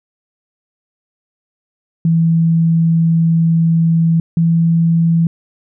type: tone pair in turn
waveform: sine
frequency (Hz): 164.81 / 166.15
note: E3 / E3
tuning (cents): 0 / +14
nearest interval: unison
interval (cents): 14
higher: second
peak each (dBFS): -9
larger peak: neither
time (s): 2.05-4.2 / 4.37-5.27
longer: first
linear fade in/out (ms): 2
effects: none